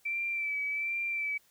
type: tone with vibrato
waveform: sine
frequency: 2327 Hz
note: D7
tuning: 17 cents flat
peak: -30 dBFS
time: 0.05-1.38 s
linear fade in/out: 10 ms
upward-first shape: sine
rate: 1.3 Hz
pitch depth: 34 cents each way
effects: white hiss -66 dBFS RMS until 1.5 s